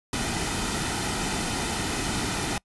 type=noise with comb filter; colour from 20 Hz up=pink; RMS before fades=-28 dBFS; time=0.13-2.58 s; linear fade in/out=2 ms; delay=1.8 ms; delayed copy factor=-0.5; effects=noise-tail reverb RT60 0.1 s tail -25 dB re dry + resampled to 24000 Hz